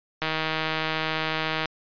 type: click train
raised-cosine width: 0.3 ms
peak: -10 dBFS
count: 228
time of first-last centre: 0.22-1.657 s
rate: 158 Hz
effects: resampled to 11025 Hz